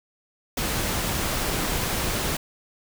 pink noise, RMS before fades -26 dBFS, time 0.57-2.37 s, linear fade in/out 5 ms, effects none

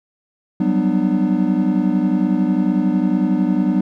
triangle chord, G major seventh, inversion third, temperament equal with one note detuned, 185 / 196 / 246.9 / 300.2 Hz, F#3 / G3 / B3 / D4, 0 / 0 / 0 / +38 cents, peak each -18 dBFS, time 0.6-3.81 s, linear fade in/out 5 ms, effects none

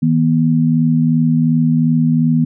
sine tone pair together, 159.35 / 242.1 Hz, D#3 / B3, +42 / -34 cents, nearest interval perfect fifth, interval 724 cents, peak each -13 dBFS, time 0.02-2.45 s, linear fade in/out 10 ms, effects none

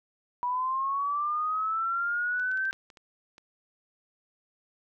sine linear sweep, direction up, 973 to 1568 Hz, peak -26 dBFS, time 0.43-2.71 s, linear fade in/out 0 ms
clicks, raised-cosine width 0.2 ms, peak -34 dBFS, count 8, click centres 2.397 / 2.515 / 2.574 / 2.653 / 2.729 / 2.902 / 2.972 / 3.381 s
effects none

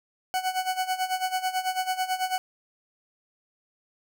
40% pulse tone with tremolo, 745 Hz, F#5, 12 cents sharp, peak -22 dBFS, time 0.34-2.38 s, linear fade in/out 0 ms, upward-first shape sine, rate 9.1 Hz, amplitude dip 80%, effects none

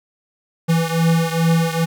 square beating tone pair, 164.4 / 166.8 Hz, E3 / E3, -4 / +21 cents, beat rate 2.4 Hz, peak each -17 / -20 dBFS, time 0.68-1.86 s, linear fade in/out 20 ms, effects 9-bit

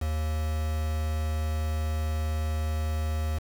triangle tone with quantisation, 77.6 Hz, D#2, 4 cents flat, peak -24 dBFS, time 0.01-3.39 s, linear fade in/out 10 ms, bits 6, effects none

